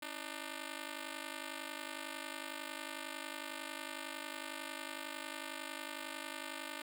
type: ring-modulated tone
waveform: 5% pulse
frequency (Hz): 300.4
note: D4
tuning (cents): +39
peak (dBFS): -28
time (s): 0.02-6.82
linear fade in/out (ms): 5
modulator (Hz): 25.5
effects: none